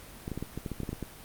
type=clicks; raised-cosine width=3 ms; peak=-21 dBFS; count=12; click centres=0.279 / 0.317 / 0.376 / 0.426 / 0.576 / 0.662 / 0.717 / 0.803 / 0.833 / 0.892 / 0.93 / 1.027 s; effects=pink hiss -48 dBFS RMS until 1.24 s + Opus 32 kbps